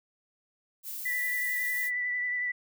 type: noise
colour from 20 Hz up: violet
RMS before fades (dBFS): -38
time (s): 0.83-1.91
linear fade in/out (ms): 50
type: tone with vibrato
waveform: sine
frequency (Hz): 1975.5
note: B6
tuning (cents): 0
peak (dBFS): -28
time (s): 1.05-2.52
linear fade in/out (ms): 10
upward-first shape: sine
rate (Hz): 11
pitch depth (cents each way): 18
effects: none

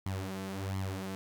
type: tone with flanger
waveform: sawtooth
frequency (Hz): 96.1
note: G2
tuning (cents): -34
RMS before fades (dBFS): -37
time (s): 0.06-1.15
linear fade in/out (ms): 0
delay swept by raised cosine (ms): 0.94 to 5.94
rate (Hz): 1.4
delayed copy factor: +0.75
effects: none

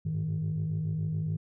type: tone cluster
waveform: sine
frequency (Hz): 99.1 / 106.2 / 157.3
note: G2 / G#2 / D#3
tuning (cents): +19 / +39 / +19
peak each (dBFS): -35 / -34 / -28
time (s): 0.05-1.37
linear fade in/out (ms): 10
effects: tanh soft clip ceiling -24 dBFS

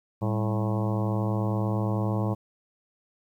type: harmonic tone with a mistuned harmonic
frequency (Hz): 109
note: A2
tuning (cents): -16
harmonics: 1 / 2 / 3 / 4 / 5 / 6 / 7 / 8 / 9 / 10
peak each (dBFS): -26 / -30 / -34 / -38 / -36 / -39 / -41 / -40 / -41 / -42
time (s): 0.21-2.35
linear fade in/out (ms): 20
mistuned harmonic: 2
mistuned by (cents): -130
effects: 10-bit

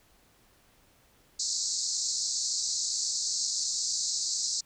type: band-pass noise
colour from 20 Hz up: white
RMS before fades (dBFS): -31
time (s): 1.39-4.61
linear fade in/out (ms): 10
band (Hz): 4100 to 7700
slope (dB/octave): 96
effects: pink hiss -63 dBFS RMS until 4.65 s

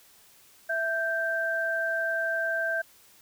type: tone pair together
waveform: sine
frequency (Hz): 659.3 / 1568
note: E5 / G6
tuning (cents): 0 / 0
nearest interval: octave + minor third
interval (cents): 1500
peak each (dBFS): -30 / -27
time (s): 0.69-2.82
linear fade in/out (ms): 10
effects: white hiss -57 dBFS RMS until 3.21 s

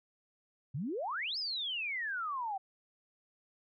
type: exponential two-way sweep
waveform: sine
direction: up then down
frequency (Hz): 120.7 to 5274 to 751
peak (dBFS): -34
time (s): 0.74-2.58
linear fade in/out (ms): 10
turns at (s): 1.38
effects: none

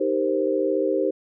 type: chord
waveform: sine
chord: C minor seventh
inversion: first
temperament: equal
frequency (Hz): 311.1 / 392 / 466.2 / 523.3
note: Eb4 / G4 / Bb4 / C5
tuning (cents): 0 / 0 / 0 / 0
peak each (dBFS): -26 / -24 / -28 / -24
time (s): 0-1.11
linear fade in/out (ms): 10
effects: none

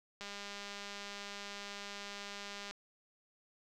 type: click train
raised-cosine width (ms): 0.2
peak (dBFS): -28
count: 506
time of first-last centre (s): 0.21-2.71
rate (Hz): 202
effects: none

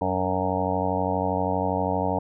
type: harmonic tone with a mistuned harmonic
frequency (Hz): 92.5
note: F#2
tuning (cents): 0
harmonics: 1 / 2 / 3 / 5 / 6 / 7 / 8 / 9 / 10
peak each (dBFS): -31 / -31 / -31 / -31 / -31 / -31 / -31 / -31 / -31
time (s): 0.01-2.19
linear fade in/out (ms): 5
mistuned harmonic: 3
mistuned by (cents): +36
effects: none

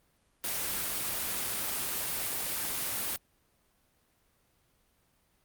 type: noise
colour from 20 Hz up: white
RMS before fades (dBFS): -33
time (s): 0.44-3.16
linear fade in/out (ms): 0
effects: pink hiss -70 dBFS RMS until 5.44 s + Opus 32 kbps

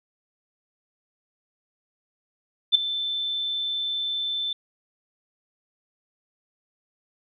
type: tone with ADSR envelope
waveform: sine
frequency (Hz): 3535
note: A7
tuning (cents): +7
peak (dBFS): -10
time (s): 2.72-4.53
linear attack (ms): 31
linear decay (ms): 6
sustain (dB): -15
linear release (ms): 4
effects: none

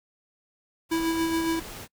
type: noise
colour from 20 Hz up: pink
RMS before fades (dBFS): -40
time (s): 0.89-1.88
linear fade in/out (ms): 50
type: tone with tremolo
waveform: square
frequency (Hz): 328.2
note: E4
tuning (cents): -8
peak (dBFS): -23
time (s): 0.91-1.6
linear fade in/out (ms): 10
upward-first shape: sine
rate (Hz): 7.2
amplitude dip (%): 35
effects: noise-tail reverb RT60 0.1 s tail -26 dB re dry

